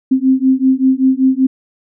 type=beating tone pair; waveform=sine; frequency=260 / 265.2 Hz; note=C4 / C4; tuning=-11 / +23 cents; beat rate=5.2 Hz; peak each=-12 dBFS; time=0.11-1.47 s; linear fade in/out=10 ms; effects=none